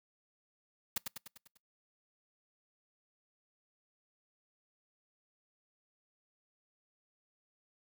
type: noise with echo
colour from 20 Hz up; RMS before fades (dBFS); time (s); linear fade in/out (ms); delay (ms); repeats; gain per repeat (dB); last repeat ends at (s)
white; -33; 0.96-0.98; 5; 99; 6; -5; 1.574
effects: noise-tail reverb RT60 0.2 s tail -26 dB re dry